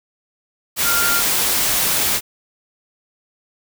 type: tone in noise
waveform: sine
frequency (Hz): 1396.9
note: F6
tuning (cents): 0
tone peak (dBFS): -19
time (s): 0.83-1.23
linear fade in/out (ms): 50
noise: white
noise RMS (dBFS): -18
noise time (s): 0.76-2.21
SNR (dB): -4
effects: none